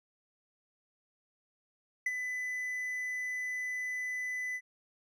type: tone with ADSR envelope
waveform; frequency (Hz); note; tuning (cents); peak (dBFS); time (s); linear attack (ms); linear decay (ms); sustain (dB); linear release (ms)
triangle; 2001; B6; +22; -25; 2.06-4.61; 5; 34; -7; 56
effects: none